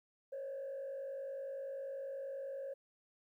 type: tone with frequency modulation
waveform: sine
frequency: 545 Hz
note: C#5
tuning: 29 cents flat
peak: -39 dBFS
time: 0.32-2.74 s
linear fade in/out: 10 ms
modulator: 50.3 Hz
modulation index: 0.56
effects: tanh soft clip ceiling -38 dBFS + 13-bit